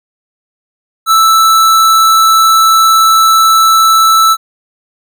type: tone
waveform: square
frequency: 1318.5 Hz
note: E6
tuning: in tune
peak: -5 dBFS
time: 1.06-4.37 s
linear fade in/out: 50 ms
effects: none